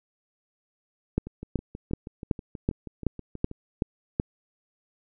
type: two click trains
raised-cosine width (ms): 3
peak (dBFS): -24 / -10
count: 15 / 9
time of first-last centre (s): 1.27-3.514 / 1.18-4.199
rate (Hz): 6.24 / 2.65
effects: none